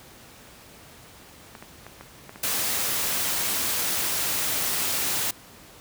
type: clicks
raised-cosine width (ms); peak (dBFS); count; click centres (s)
0.5; -25; 11; 1.552 / 1.625 / 1.866 / 2.01 / 2.294 / 2.359 / 3.128 / 3.175 / 3.375 / 3.407 / 3.528
type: noise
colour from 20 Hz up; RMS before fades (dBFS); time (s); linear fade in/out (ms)
white; -26; 2.43-5.31; 5
effects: pink hiss -48 dBFS RMS until 5.8 s + high-pass 60 Hz 12 dB/octave